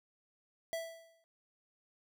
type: tone with exponential decay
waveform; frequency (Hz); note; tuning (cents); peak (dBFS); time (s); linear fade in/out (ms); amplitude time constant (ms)
square; 659.3; E5; 0; -34; 0.73-1.24; 0; 110
effects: none